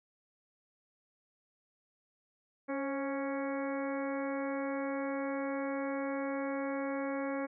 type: harmonic tone with a mistuned harmonic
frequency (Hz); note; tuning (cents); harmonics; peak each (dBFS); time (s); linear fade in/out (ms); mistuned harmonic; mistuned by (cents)
277.2; C#4; 0; 1 / 2 / 3 / 4 / 5 / 6 / 7 / 8; -36 / -37 / -45 / -45 / -48 / -48 / -51 / -48; 2.68-7.47; 20; 2; -39
effects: none